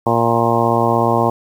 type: harmonic tone with a mistuned harmonic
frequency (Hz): 116.54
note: A#2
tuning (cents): 0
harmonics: 1 / 2 / 3 / 4 / 5 / 6 / 7 / 8 / 9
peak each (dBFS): -21 / -21 / -21 / -21 / -21 / -21 / -21 / -21 / -21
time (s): 0.06-1.3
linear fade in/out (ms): 5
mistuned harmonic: 9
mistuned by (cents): +18
effects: 7-bit